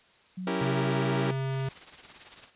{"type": "tone with pitch glide", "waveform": "sine", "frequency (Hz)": [184.3, 190.47], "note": ["F#3", "G3"], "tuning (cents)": [-7, -50], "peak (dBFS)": -33, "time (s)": [0.37, 1.32], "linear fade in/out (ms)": 10, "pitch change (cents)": 57, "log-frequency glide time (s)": [0.78, 0.89]}
{"type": "chord", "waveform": "sawtooth", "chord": "C# diminished seventh", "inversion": "none", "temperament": "equal", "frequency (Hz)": [277.2, 329.6, 392, 466.2], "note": ["C#4", "E4", "G4", "Bb4"], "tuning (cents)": [0, 0, 0, 0], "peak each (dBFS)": -30, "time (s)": [0.47, 1.31], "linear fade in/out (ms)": 2}
{"type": "tone", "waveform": "square", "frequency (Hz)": 134, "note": "C3", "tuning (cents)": 42, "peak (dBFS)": -29, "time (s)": [0.61, 1.69], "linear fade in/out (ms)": 5}
{"type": "noise with tremolo", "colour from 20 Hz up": "white", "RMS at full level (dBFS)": -44, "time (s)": [1.48, 2.51], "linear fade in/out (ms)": 50, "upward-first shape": "triangle", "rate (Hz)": 18, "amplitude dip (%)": 70}
{"effects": ["white hiss -60 dBFS RMS until 2.55 s", "resampled to 8000 Hz"]}